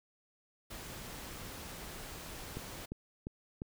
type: noise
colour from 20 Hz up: pink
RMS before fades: -46 dBFS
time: 0.7-2.86 s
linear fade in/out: 10 ms
type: click train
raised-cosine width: 3 ms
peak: -27 dBFS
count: 4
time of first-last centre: 2.57-3.619 s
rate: 2.86 Hz
effects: none